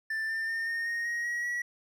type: tone with pitch steps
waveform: triangle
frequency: 1772 / 1793.6 / 1815.5 / 1837.7 / 1860.1 / 1882.8 / 1905.8 / 1929 Hz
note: A6 / A6 / A#6 / A#6 / A#6 / A#6 / A#6 / B6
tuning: +12 / +33 / -46 / -25 / -4 / +17 / +38 / -41 cents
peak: -28 dBFS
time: 0.1-1.62 s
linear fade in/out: 5 ms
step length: 190 ms
effects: none